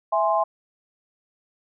sine chord, E augmented, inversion none, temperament equal, 659.3 / 830.6 / 1046.5 Hz, E5 / G#5 / B#5, 0 / 0 / 0 cents, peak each -22 / -23 / -23 dBFS, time 0.12-0.44 s, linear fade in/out 10 ms, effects none

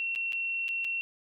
sine tone with dropouts, 2721 Hz, F7, 46 cents flat, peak -29 dBFS, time 0-1.01 s, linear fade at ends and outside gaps 0 ms, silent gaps 0.151-0.159 / 0.323-0.331 / 0.682-0.689 / 0.845-0.849 s, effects none

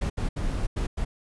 brown noise bursts at uneven times, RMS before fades -27 dBFS, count 5, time 0.01-0.1 / 0.17-0.29 / 0.36-0.67 / 0.76-0.87 / 0.97-1.05 s, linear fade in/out 10 ms, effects resampled to 24000 Hz

